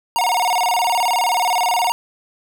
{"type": "tone with vibrato", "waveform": "square", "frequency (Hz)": 824, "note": "G#5", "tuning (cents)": -14, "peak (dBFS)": -16, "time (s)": [0.16, 1.92], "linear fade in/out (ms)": 0, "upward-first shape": "square", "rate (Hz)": 19, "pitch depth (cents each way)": 220, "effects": []}